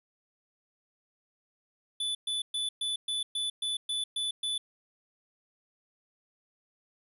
square tone bursts, 3482 Hz, A7, 19 cents flat, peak -30 dBFS, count 10, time 2-4.58 s, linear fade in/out 5 ms, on 150 ms, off 120 ms, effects resampled to 32000 Hz

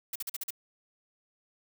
blue noise bursts, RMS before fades -35 dBFS, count 6, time 0.13-0.506 s, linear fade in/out 5 ms, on 26 ms, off 44 ms, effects none

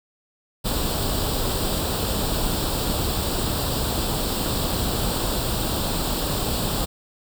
pink noise with comb filter, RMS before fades -24 dBFS, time 0.64-6.86 s, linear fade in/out 20 ms, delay 0.24 ms, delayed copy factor +0.7, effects none

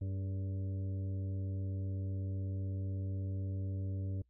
harmonic tone with a mistuned harmonic, 96 Hz, G2, 36 cents flat, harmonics 1 / 2 / 3 / 4 / 5 / 6, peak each -35 / -49 / -48 / -56 / -58 / -57 dBFS, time 0.01-4.22 s, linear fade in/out 5 ms, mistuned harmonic 4, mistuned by +72 cents, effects noise-tail reverb RT60 0.1 s tail -26 dB re dry + added 60 Hz sine -70 dBFS peak until 4.29 s

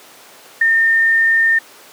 sine tone with ADSR envelope, 1816 Hz, A#6, 46 cents flat, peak -7 dBFS, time 0.61-1.59 s, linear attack 7 ms, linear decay 7 ms, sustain -3 dB, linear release 8 ms, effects pink hiss -41 dBFS RMS until 1.92 s + high-pass 400 Hz 12 dB/octave

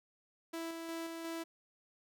sawtooth tone with tremolo, 330.1 Hz, E4, 2 cents sharp, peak -35 dBFS, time 0.53-1.44 s, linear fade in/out 10 ms, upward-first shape square, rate 2.8 Hz, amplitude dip 30%, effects none

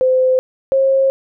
sine tone pair in turn, 515 / 537.4 Hz, C5 / C5, -28 / +46 cents, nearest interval minor second, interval 74 cents, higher second, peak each -10 dBFS, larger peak neither, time 0.01-0.39 / 0.72-1.1 s, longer neither, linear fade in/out 0 ms, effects none

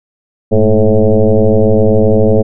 sine tone with frequency modulation, 220 Hz, A3, in tune, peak -5 dBFS, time 0.51-2.43 s, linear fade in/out 20 ms, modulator 107 Hz, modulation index 3.4, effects none

